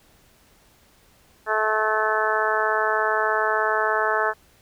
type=harmonic tone; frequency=216.7 Hz; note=A3; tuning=26 cents flat; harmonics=2 / 3 / 4 / 5 / 6 / 7 / 8; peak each=-27 / -27 / -27 / -27 / -27 / -27 / -27 dBFS; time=1.46-4.34 s; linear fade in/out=50 ms; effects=pink hiss -57 dBFS RMS until 4.61 s